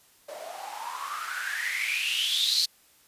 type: noise with band-pass filter sweep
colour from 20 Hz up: blue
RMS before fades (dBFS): -30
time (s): 0.28-2.66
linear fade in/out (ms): 10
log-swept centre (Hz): 570 to 4500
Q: 9.9
effects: white hiss -60 dBFS RMS until 3.07 s + resampled to 32000 Hz